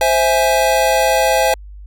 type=chord; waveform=square; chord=C augmented; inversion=none; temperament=equal; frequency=523.3 / 659.3 / 830.6 Hz; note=C5 / E5 / G#5; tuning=0 / 0 / 0 cents; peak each=-17 dBFS; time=0.01-1.54 s; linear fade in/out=2 ms; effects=added 50 Hz sine -32 dBFS peak until 1.86 s